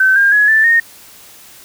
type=tone with pitch steps; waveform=sine; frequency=1535 / 1607.6 / 1683.6 / 1763.3 / 1846.6 Hz; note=G6 / G6 / G#6 / A6 / A#6; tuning=-37 / +43 / +23 / +3 / -17 cents; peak=-7 dBFS; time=0-0.8 s; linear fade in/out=5 ms; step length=160 ms; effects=white hiss -40 dBFS RMS until 1.64 s

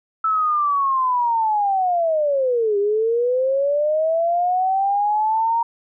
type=linear two-way sweep; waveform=sine; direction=down then up; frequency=1318.5 to 398.6 to 936 Hz; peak=-16 dBFS; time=0.24-5.63 s; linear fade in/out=5 ms; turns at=2.78 s; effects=none

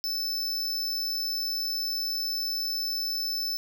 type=tone; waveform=square; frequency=5274 Hz; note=E8; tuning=in tune; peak=-28 dBFS; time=0.04-3.57 s; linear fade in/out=0 ms; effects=none

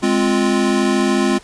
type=chord; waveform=square; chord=F minor; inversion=first; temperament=equal; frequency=207.7 / 261.6 / 349.2 Hz; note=Ab3 / C4 / F4; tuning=0 / 0 / 0 cents; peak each=-19 dBFS; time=0.02-1.39 s; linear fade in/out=20 ms; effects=pink hiss -43 dBFS RMS until 1.43 s + resampled to 22050 Hz

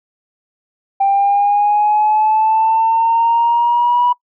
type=linear sweep; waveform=sine; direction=up; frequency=786 to 978 Hz; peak=-9 dBFS; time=1-4.13 s; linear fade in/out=10 ms; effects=noise-tail reverb RT60 0.1 s tail -24 dB re dry + tanh soft clip ceiling -6 dBFS

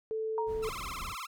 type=tone; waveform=sine; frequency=440 Hz; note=A4; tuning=in tune; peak=-31 dBFS; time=0.11-0.69 s; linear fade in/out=0 ms
type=tone with exponential decay; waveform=sine; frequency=935 Hz; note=A#5; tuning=5 cents sharp; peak=-29 dBFS; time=0.38-0.79 s; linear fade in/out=1 ms; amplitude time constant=87 ms
type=noise; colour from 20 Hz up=brown; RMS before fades=-44 dBFS; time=0.46-1.16 s; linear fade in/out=50 ms
type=tone with vibrato; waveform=sawtooth; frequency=1174.7 Hz; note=D6; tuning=in tune; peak=-34 dBFS; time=0.62-1.27 s; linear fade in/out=20 ms; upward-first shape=sine; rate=19 Hz; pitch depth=250 cents each way
effects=none

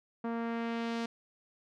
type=tone with low-pass filter sweep; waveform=sawtooth; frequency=231.4 Hz; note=A#3; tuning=13 cents flat; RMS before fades=-35 dBFS; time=0.24-1.06 s; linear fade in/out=5 ms; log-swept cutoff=1200 to 5200 Hz; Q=1; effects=none

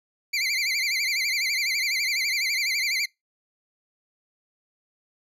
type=tone with vibrato; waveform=25% pulse; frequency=2203 Hz; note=C#7; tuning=11 cents flat; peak=-19 dBFS; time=0.33-3.06 s; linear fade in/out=10 ms; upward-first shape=sine; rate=12 Hz; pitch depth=140 cents each way; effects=noise-tail reverb RT60 0.2 s tail -26 dB re dry + low-pass 11000 Hz 12 dB/octave

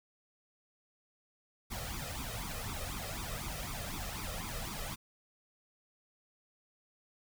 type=noise with flanger; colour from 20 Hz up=pink; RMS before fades=-40 dBFS; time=1.7-4.96 s; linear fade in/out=20 ms; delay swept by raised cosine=0.83 to 1.64 ms; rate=4 Hz; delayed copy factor=+0.8; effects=none

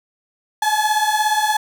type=beating tone pair; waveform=35% pulse; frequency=846 / 863 Hz; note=G#5 / A5; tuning=+32 / -34 cents; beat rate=17 Hz; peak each=-17 dBFS; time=0.62-1.57 s; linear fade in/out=5 ms; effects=none

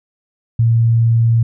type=tone; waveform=sine; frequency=115.3 Hz; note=A#2; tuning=19 cents flat; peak=-9 dBFS; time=0.59-1.43 s; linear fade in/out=5 ms; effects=none

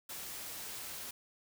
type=noise; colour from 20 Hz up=white; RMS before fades=-44 dBFS; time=0.09-1.11 s; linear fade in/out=5 ms; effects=none

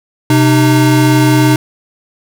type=tone pair together; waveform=square; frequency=128.5 / 305.6 Hz; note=C3 / D#4; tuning=-31 / -31 cents; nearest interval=octave + minor third; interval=1500 cents; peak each=-10 dBFS; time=0.3-1.56 s; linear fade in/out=2 ms; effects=none

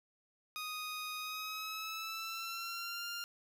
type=tone with pitch glide; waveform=15% pulse; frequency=1244.5 to 1396.9 Hz; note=D#6 to F6; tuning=0 to 0 cents; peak=-33 dBFS; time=0.56-3.24 s; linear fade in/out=0 ms; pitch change=+200 cents; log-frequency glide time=1.17-3.06 s; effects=none

